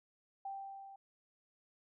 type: tone with level ramp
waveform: sine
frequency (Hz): 784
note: G5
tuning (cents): 0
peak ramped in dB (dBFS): -39 to -51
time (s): 0.45-0.96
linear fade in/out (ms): 5
effects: none